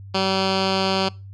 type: tone with low-pass filter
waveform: 10% pulse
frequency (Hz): 191.4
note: G3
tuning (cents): -41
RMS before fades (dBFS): -21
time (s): 0.14-1.09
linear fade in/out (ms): 10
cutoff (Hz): 4300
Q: 3.7
effects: noise-tail reverb RT60 0.3 s tail -23 dB re dry + added 98 Hz sine -36 dBFS peak until 1.33 s